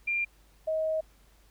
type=tone pair in turn; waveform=sine; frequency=2388 / 632.5 Hz; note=D7 / D#5; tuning=+28 / +28 cents; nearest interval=octave + major seventh; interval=2300 cents; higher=first; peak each=-26 dBFS; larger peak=neither; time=0.07-0.25 / 0.67-1.01 s; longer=second; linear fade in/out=10 ms; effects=added 50 Hz sine -59 dBFS peak until 1.5 s + pink hiss -64 dBFS RMS until 1.5 s